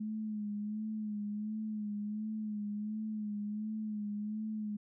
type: tone with vibrato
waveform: sine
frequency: 211.9 Hz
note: G#3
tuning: 35 cents sharp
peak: -35 dBFS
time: 0-4.77 s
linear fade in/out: 10 ms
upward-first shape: sine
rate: 1.4 Hz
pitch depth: 44 cents each way
effects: none